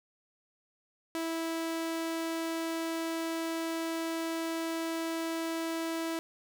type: tone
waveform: sawtooth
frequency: 328 Hz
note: E4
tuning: 9 cents flat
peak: -28 dBFS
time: 1.15-6.19 s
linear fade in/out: 0 ms
effects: none